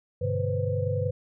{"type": "tone cluster", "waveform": "sine", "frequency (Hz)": [100.3, 126.1, 147.1, 498.6, 529], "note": ["G2", "B2", "D3", "B4", "C5"], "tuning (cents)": [40, 36, 3, 16, 19], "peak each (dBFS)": [-28, -33, -33, -29, -37], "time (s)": [0.21, 1.11], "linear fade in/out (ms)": 10, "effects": []}